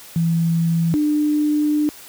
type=tone pair in turn; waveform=sine; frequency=166.2 / 299.1 Hz; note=E3 / D4; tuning=+15 / +32 cents; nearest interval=minor seventh; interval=1017 cents; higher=second; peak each=-15 dBFS; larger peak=neither; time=0.16-0.94 / 0.94-1.89 s; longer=second; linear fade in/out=0 ms; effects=white hiss -41 dBFS RMS until 2.08 s + high-pass 60 Hz 12 dB/octave